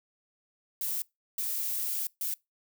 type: noise bursts at uneven times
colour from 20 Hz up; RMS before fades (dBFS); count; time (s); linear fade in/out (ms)
violet; -32; 3; 0.81-1.02 / 1.38-2.07 / 2.21-2.34; 2
effects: noise-tail reverb RT60 0.2 s tail -24 dB re dry